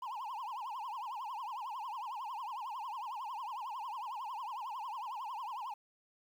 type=tone with vibrato; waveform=triangle; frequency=940 Hz; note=A#5; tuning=14 cents sharp; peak=-37 dBFS; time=0.02-5.74 s; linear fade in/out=5 ms; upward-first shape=triangle; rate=11 Hz; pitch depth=280 cents each way; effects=11-bit